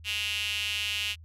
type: tone with high-pass filter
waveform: sawtooth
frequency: 207.7 Hz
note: G#3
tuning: in tune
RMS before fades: -31 dBFS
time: 0.04-1.16 s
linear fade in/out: 50 ms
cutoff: 2800 Hz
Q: 6.2
effects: added 81 Hz sine -46 dBFS peak until 1.24 s + resampled to 32000 Hz